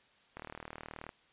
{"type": "click train", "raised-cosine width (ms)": 0.5, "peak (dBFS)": -28, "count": 29, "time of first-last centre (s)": [0.37, 1.092], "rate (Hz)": 38.8, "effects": ["white hiss -66 dBFS RMS until 1.32 s", "resampled to 8000 Hz"]}